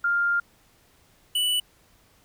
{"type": "tone pair in turn", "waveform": ["sine", "square"], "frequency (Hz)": [1400, 2966], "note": ["F6", "F#7"], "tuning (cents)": [4, 4], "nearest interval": "octave + minor second", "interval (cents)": 1300, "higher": "second", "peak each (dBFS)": [-20, -22], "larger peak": "first", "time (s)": [[0.04, 0.4], [1.35, 1.6]], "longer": "first", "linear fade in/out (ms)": 5, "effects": ["pink hiss -60 dBFS RMS until 2.24 s"]}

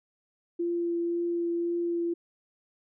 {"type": "tone with vibrato", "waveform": "sine", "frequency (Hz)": 342.6, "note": "F4", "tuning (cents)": -33, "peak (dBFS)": -26, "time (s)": [0.59, 2.14], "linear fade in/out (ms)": 10, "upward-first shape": "triangle", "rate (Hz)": 1.9, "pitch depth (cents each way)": 11, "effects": []}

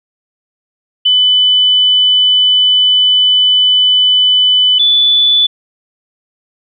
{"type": "tone pair in turn", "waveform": "sine", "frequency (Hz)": [3000, 3472], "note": ["F#7", "A7"], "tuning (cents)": [23, -24], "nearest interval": "minor third", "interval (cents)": 253, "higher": "second", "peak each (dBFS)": -6, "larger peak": "neither", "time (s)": [[1.05, 4.79], [4.79, 5.47]], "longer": "first", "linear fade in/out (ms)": 10, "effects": []}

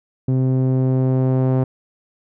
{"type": "tone with low-pass filter sweep", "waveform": "sawtooth", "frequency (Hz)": 130, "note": "C3", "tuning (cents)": -11, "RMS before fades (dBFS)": -17, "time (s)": [0.28, 1.64], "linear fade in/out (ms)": 5, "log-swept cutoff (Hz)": [310, 670], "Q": 0.85, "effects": []}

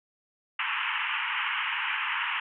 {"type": "band-pass noise", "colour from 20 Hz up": "white", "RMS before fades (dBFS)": -30, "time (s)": [0.59, 2.4], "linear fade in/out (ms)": 5, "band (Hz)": [870, 3000], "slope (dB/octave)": 96, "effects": []}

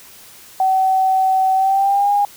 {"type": "tone with pitch glide", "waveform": "sine", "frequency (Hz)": [760, 814.5], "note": ["F#5", "G#5"], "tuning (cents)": [46, -34], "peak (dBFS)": -12, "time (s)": [0.6, 2.25], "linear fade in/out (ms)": 2, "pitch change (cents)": 120, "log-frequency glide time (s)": [1.54, 2.11], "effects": ["white hiss -42 dBFS RMS until 2.36 s"]}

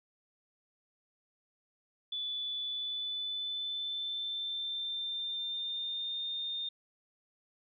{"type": "tone with pitch glide", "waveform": "sine", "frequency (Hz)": [3469, 3637], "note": ["A7", "A#7"], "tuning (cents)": [-25, -43], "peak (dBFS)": -34, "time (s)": [2.12, 6.69], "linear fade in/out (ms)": 5, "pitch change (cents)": 82, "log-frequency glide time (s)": [2.63, 6.23], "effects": []}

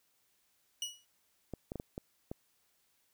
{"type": "tone with exponential decay", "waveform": "25% pulse", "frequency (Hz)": 2922, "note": "F#7", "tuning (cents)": -22, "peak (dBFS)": -29, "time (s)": [0.82, 1.05], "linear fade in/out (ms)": 2, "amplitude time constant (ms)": 49}
{"type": "clicks", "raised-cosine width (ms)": 2, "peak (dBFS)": -26, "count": 6, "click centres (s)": [1.537, 1.719, 1.757, 1.799, 1.979, 2.315]}
{"effects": ["white hiss -74 dBFS RMS until 3.13 s"]}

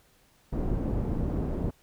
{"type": "low-pass noise", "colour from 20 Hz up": "pink", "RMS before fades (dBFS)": -29, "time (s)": [0.52, 1.71], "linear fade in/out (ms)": 10, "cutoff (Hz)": 400, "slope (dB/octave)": 12, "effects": ["pink hiss -63 dBFS RMS until 1.82 s"]}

